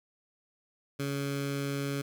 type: tone with notch filter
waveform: 15% pulse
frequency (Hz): 140.1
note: C#3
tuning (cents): +19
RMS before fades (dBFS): -33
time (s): 0.99-2.02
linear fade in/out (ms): 10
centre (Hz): 750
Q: 1.3
effects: none